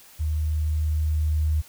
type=tone with level ramp; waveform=sine; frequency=77.1 Hz; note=D#2; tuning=15 cents flat; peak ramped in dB=-22 to -19 dBFS; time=0.19-1.62 s; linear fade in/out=20 ms; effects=white hiss -50 dBFS RMS until 1.68 s